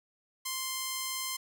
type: tone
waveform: 5% pulse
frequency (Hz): 1046.5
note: C6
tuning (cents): 0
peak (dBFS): -21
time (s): 0.45-1.37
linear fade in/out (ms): 10
effects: none